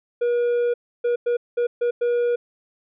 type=tone bursts at uneven times; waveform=triangle; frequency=480 Hz; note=B4; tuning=49 cents flat; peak=-16 dBFS; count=6; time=0.21-0.74 / 1.04-1.16 / 1.26-1.37 / 1.57-1.67 / 1.81-1.91 / 2.01-2.36 s; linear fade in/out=10 ms; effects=resampled to 8000 Hz